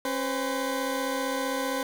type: tone pair together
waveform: 20% pulse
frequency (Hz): 271 / 506.6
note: C#4 / B4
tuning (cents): -39 / +44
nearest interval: major seventh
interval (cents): 1083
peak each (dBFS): -25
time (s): 0.05-1.83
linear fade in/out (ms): 2
effects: 8-bit